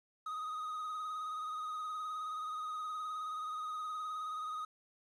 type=tone with vibrato; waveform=triangle; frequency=1251 Hz; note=D#6; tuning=9 cents sharp; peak=-36 dBFS; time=0.26-4.65 s; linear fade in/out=5 ms; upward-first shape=sine; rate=19 Hz; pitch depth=35 cents each way; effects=resampled to 24000 Hz + 11-bit